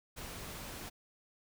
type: noise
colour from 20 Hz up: pink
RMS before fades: -45 dBFS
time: 0.16-0.9 s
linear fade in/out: 20 ms
effects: none